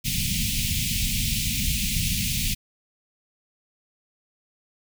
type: band-stop noise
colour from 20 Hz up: pink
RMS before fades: -25 dBFS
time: 0.04-2.55 s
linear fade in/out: 20 ms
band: 230 to 2300 Hz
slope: 48 dB/octave
effects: none